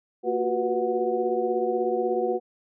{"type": "tone cluster", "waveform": "sine", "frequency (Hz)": [228.7, 360.1, 376.5, 492.1, 734], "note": ["A#3", "F#4", "F#4", "B4", "F#5"], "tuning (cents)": [-33, -47, 30, -6, -14], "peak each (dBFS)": [-35, -28, -28, -27, -30], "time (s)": [0.23, 2.4], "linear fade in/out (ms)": 50, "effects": []}